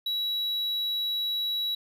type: tone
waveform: triangle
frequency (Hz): 3900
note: B7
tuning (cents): -23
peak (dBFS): -25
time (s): 0.06-1.75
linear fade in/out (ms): 5
effects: none